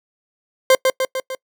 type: tone with echo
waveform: 40% pulse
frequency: 523.3 Hz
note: C5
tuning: in tune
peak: -8 dBFS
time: 0.7-0.75 s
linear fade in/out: 2 ms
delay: 150 ms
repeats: 4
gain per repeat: -4 dB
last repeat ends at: 1.35 s
effects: noise-tail reverb RT60 0.1 s tail -25 dB re dry